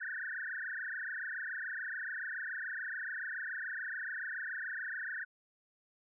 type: tone with frequency modulation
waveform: sine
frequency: 1665 Hz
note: G#6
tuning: 4 cents sharp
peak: -37 dBFS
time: 0-5.25 s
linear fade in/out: 20 ms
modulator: 27 Hz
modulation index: 7.1
effects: none